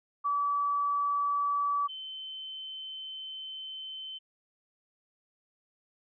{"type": "tone pair in turn", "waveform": "sine", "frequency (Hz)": [1149, 3073], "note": ["D6", "G7"], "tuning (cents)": [-38, -35], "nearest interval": "octave + perfect fourth", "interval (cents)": 1703, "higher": "second", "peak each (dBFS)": [-26, -38], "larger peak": "first", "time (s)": [[0.24, 1.88], [1.88, 4.19]], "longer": "second", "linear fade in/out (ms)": 20, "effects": []}